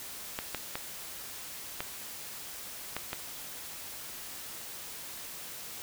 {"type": "clicks", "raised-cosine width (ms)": 0.3, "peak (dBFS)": -17, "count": 6, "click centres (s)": [0.389, 0.547, 0.755, 1.805, 2.966, 3.131], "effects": ["white hiss -43 dBFS RMS until 5.82 s"]}